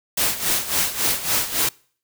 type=noise with tremolo; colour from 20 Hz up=white; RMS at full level=-19 dBFS; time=0.17-1.69 s; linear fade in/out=5 ms; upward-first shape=sine; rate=3.6 Hz; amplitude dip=75%; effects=noise-tail reverb RT60 0.5 s tail -25 dB re dry